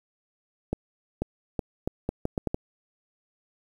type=accelerating click train; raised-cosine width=2 ms; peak=-13 dBFS; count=9; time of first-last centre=0.73-2.544 s; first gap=490 ms; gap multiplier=0.76; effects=8-bit